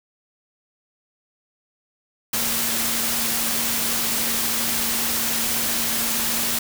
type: tone in noise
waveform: sine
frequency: 230 Hz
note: A#3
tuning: 23 cents flat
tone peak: -34 dBFS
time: 2.33-6.59 s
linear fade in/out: 5 ms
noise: white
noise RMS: -23 dBFS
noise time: 2.33-6.59 s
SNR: -14 dB
effects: none